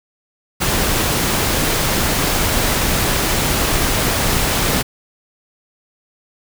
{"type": "noise", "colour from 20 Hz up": "pink", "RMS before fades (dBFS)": -17, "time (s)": [0.6, 4.83], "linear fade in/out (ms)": 20, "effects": []}